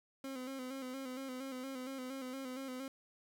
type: tone with vibrato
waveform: 30% pulse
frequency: 261.6 Hz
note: C4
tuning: in tune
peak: -39 dBFS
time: 0.24-2.88 s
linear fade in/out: 2 ms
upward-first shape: square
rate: 4.3 Hz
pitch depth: 50 cents each way
effects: none